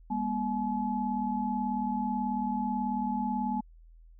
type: tone cluster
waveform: sine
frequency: 203.8 / 242.1 / 854 Hz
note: G#3 / B3 / G#5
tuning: -32 / -34 / +48 cents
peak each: -33 / -32 / -32 dBFS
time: 0.1-3.61 s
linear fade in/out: 10 ms
effects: added 41 Hz sine -51 dBFS peak until 4.19 s